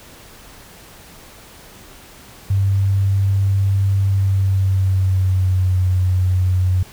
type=tone with pitch glide; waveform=sine; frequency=98 to 91.97 Hz; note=G2 to F#2; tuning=0 to -10 cents; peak=-13 dBFS; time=2.5-6.83 s; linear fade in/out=5 ms; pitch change=-110 cents; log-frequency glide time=4.02-5.79 s; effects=pink hiss -42 dBFS RMS until 6.92 s